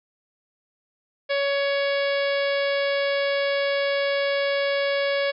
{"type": "harmonic tone", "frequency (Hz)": 560, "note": "C#5", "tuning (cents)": 18, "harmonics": [1, 2, 3, 4, 5, 6, 7, 8, 9], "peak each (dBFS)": [-22, -35, -30, -31, -37, -35, -40, -39, -41], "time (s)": [1.29, 5.32], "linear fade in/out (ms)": 20, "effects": []}